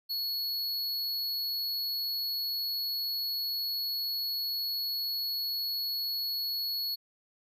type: tone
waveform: square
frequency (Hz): 4367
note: C#8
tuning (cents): -27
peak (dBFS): -31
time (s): 0.09-6.96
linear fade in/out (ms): 20
effects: none